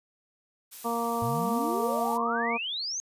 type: noise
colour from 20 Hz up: blue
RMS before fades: -42 dBFS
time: 0.71-2.18 s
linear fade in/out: 20 ms
type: harmonic tone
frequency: 233.1 Hz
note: A#3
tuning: in tune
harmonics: 1 / 2 / 3 / 4 / 5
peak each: -33 / -33 / -33 / -33 / -33 dBFS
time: 0.84-2.58 s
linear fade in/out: 20 ms
type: exponential sweep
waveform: sine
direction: up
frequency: 110 to 6590 Hz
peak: -30 dBFS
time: 1.22-3 s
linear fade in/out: 0 ms
effects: resampled to 32000 Hz